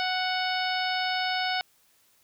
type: harmonic tone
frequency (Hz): 740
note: F#5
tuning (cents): 0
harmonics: 1 / 2 / 3 / 4 / 5 / 6 / 7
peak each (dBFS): -29 / -32 / -34 / -35 / -36 / -37 / -37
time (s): 0-1.61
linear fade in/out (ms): 0
effects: white hiss -64 dBFS RMS until 2.23 s